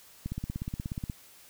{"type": "click train", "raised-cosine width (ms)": 5, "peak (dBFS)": -21, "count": 15, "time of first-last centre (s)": [0.26, 1.098], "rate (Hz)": 16.7, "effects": ["white hiss -55 dBFS RMS until 1.49 s"]}